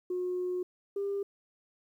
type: tone pair in turn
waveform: sine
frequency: 361.9 / 399.2 Hz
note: F#4 / G4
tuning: -38 / +32 cents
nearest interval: major second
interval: 170 cents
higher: second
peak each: -29 / -29 dBFS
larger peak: neither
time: 0.1-0.63 / 0.96-1.23 s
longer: first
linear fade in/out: 5 ms
effects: tanh soft clip ceiling -26 dBFS + 11-bit